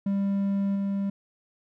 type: tone with level steps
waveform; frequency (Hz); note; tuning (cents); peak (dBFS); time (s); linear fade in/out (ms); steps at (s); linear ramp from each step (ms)
triangle; 198; G3; +18; -21 / -23; 0.06-1.1; 5; 0.75; 10
effects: none